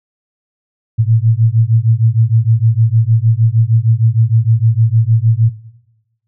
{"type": "beating tone pair", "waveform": "sine", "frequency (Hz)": [110, 116.5], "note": ["A2", "A#2"], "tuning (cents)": [0, -1], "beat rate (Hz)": 6.5, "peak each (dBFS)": [-10, -12], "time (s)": [0.98, 5.5], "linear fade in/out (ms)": 20, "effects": ["noise-tail reverb RT60 1.0 s tail -17 dB re dry"]}